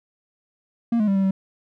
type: tone with pitch steps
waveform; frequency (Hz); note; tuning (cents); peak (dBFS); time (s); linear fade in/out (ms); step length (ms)
triangle; 233.3 / 211.6 / 196.2 / 193.8 / 191.9; A#3 / G#3 / G3 / G3 / G3; +2 / +33 / +2 / -20 / -37; -15; 0.92-1.31; 5; 78
effects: none